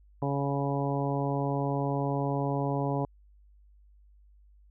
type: harmonic tone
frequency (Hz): 140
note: C#3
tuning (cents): +18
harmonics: 1 / 2 / 3 / 4 / 5 / 6 / 7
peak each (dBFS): -30 / -33 / -35 / -36 / -37 / -38 / -38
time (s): 0.22-3.05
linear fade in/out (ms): 2
effects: added 50 Hz sine -55 dBFS peak until 4.7 s